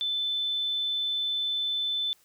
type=tone; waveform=sine; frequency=3520 Hz; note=A7; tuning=in tune; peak=-26 dBFS; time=0.01-2.13 s; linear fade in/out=0 ms; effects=white hiss -63 dBFS RMS until 2.24 s